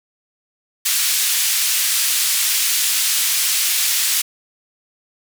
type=band-pass noise; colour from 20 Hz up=white; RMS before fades=-18 dBFS; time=0.85-4.22 s; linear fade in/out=10 ms; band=2200 to 13000 Hz; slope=12 dB/octave; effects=none